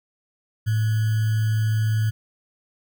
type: tone with sample-and-hold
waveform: sine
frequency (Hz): 109.3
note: A2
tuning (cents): -11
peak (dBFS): -18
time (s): 0.66-2.11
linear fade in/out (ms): 20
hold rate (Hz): 1575
effects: none